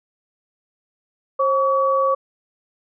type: tone pair together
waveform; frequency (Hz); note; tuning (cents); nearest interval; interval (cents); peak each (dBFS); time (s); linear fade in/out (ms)
sine; 535.6 / 1135; C5 / C#6; +40 / +41; octave + minor second; 1301; -18; 1.39-2.15; 10
effects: none